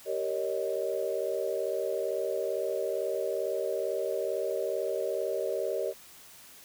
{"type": "chord", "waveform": "sine", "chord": "Eb dominant seventh", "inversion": "first", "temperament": "just", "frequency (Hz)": [388.9, 466.7, 560, 622.3], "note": ["G4", "Bb4", "Db5", "Eb5"], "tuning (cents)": [-14, 2, 18, 0], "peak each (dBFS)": -34, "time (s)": [0.05, 5.94], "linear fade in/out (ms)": 50, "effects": ["white hiss -52 dBFS RMS until 6.64 s"]}